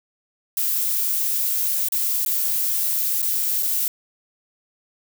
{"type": "noise with dropouts", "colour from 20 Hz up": "violet", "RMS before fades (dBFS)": -22, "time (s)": [0.57, 3.88], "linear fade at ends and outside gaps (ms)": 2, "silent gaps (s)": [[1.886, 1.921], [2.25, 2.261], [3.22, 3.226], [3.626, 3.63]], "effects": []}